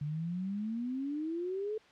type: exponential sweep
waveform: sine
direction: up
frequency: 143.6 to 440.4 Hz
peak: -33 dBFS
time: 0.01-1.78 s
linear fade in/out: 5 ms
effects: white hiss -60 dBFS RMS until 1.91 s + low-pass 3000 Hz 12 dB/octave